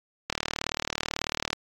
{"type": "click train", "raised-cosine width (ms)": 0.2, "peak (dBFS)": -9, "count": 48, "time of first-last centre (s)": [0.3, 1.53], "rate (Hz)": 38.2, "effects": ["AAC 64 kbps"]}